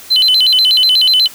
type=tone with vibrato; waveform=sine; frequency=3510 Hz; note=A7; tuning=5 cents flat; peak=-5 dBFS; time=0.1-1.28 s; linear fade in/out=20 ms; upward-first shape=square; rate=8.2 Hz; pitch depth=260 cents each way; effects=tanh soft clip ceiling -5 dBFS + white hiss -35 dBFS RMS until 1.34 s